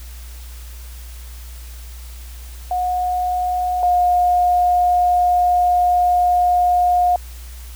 sine tone pair in turn, 725 / 715 Hz, F#5 / F5, -35 / +41 cents, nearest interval unison, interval 24 cents, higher first, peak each -17 / -12 dBFS, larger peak second, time 2.71-3.83 / 3.83-7.16 s, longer second, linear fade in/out 2 ms, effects added 60 Hz sine -32 dBFS peak until 7.75 s + white hiss -43 dBFS RMS until 7.75 s

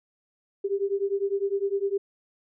sine beating tone pair, 392 / 401.9 Hz, G4 / G4, 0 / +43 cents, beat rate 9.9 Hz, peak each -27 dBFS, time 0.64-1.98 s, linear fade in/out 10 ms, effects none

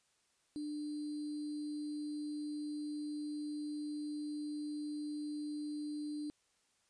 sine tone with sample-and-hold, 297.9 Hz, D4, 25 cents sharp, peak -38 dBFS, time 0.56-6.3 s, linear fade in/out 0 ms, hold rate 4410 Hz, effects white hiss -75 dBFS RMS until 6.89 s + resampled to 22050 Hz

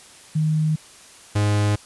sine / 45% pulse tone pair in turn, 155.56 / 103.82 Hz, D#3 / G#2, 0 / 0 cents, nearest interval perfect fifth, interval 700 cents, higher first, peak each -17 dBFS, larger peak neither, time 0.35-0.76 / 1.35-1.76 s, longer neither, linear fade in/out 10 ms, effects white hiss -46 dBFS RMS until 1.85 s + resampled to 24000 Hz

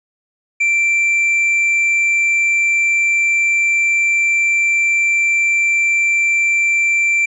sine tone with hard clipping, 2349 Hz, D7, in tune, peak -13 dBFS, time 0.6-7.26 s, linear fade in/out 10 ms, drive 3 dB, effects resampled to 22050 Hz

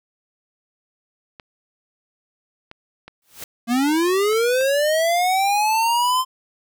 clicks, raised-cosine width 0.3 ms, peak -22 dBFS, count 6, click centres 1.398 / 2.714 / 3.08 / 3.425 / 4.331 / 4.611 s
white noise with exponential growth, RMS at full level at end -31 dBFS, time 3.22-3.44 s, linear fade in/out 2 ms, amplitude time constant 47 ms
square linear sweep, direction up, 228.2 to 1042 Hz, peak -17 dBFS, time 3.67-6.25 s, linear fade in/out 50 ms
effects none

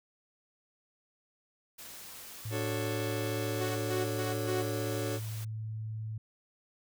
white noise, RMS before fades -47 dBFS, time 1.78-5.45 s, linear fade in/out 10 ms
sine tone, 109.6 Hz, A2, 6 cents flat, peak -35 dBFS, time 2.45-6.18 s, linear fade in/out 5 ms
40% pulse chord, D major seventh, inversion none, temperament just, 293.7 / 367.1 / 440.5 / 550.6 Hz, D4 / F#4 / A4 / C#5, 0 / -14 / +2 / -12 cents, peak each -38 dBFS, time 2.5-5.2 s, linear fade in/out 50 ms
sawtooth tone bursts, 370 Hz, F#4, in tune, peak -30 dBFS, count 4, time 3.6-4.63 s, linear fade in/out 20 ms, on 160 ms, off 130 ms
effects none

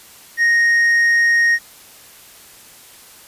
triangle tone with tanh clipping, 1864.7 Hz, A#6, in tune, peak -12 dBFS, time 0.37-1.59 s, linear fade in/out 50 ms, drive 8 dB, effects white hiss -43 dBFS RMS until 3.27 s + resampled to 32000 Hz

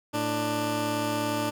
15% pulse tone pair together, 111 / 296 Hz, A2 / D4, +16 / +14 cents, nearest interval octave + perfect fourth, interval 1698 cents, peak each -26 / -21 dBFS, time 0.13-1.51 s, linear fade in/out 20 ms, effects none

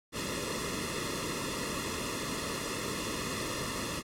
pink noise with comb filter, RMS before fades -35 dBFS, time 0.12-4.03 s, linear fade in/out 50 ms, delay 1.3 ms, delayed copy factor -1, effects low-pass 10000 Hz 12 dB/octave

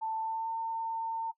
sine tone with pitch glide, 887 to 904.6 Hz, A5 to A5, +14 to +48 cents, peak -31 dBFS, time 0.01-1.32 s, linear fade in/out 20 ms, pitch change +34 cents, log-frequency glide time 0.19-0.5 s, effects noise-tail reverb RT60 0.1 s tail -20 dB re dry

